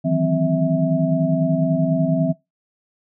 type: tone cluster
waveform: sine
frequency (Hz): 155.1 / 165.2 / 189.1 / 259.3 / 650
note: D#3 / E3 / F#3 / C4 / E5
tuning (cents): -5 / +4 / +38 / -15 / -24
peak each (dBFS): -24 / -20 / -27 / -21 / -23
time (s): 0.04-2.33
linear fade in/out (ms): 20
effects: noise-tail reverb RT60 0.2 s tail -22 dB re dry